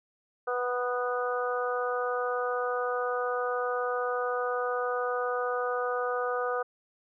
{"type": "harmonic tone", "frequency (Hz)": 246.9, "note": "B3", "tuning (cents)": 0, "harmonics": [2, 3, 4, 5, 6], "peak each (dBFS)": [-30, -35, -41, -33, -37], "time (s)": [0.47, 6.63], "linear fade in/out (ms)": 10, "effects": []}